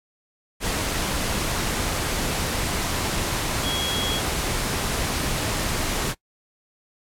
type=tone in noise; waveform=sine; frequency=3313 Hz; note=G#7; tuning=5 cents flat; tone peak=-26 dBFS; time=3.62-4.22 s; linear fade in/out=50 ms; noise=pink; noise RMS=-25 dBFS; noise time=0.6-6.15 s; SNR=-4 dB; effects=noise-tail reverb RT60 0.1 s tail -22 dB re dry + low-pass 12000 Hz 12 dB/octave